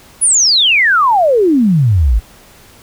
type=exponential sweep; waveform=sine; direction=down; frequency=10548 to 49 Hz; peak=-7 dBFS; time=0.21-2.2 s; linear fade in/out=20 ms; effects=pink hiss -42 dBFS RMS until 2.82 s